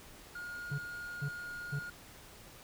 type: tone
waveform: triangle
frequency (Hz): 1429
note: F6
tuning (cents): +39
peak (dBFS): -39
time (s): 0.35-1.9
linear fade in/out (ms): 5
type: tone bursts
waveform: triangle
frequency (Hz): 142.2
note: C#3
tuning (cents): +45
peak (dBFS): -31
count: 3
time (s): 0.71-1.795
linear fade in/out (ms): 10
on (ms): 75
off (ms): 430
effects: pink hiss -54 dBFS RMS until 2.63 s